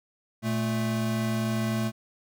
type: tone pair together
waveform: square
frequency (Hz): 116.54 / 220.4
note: A#2 / A3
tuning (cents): 0 / +3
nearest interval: major seventh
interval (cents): 1103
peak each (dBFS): -30 / -28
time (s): 0.42-1.92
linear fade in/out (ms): 50
effects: none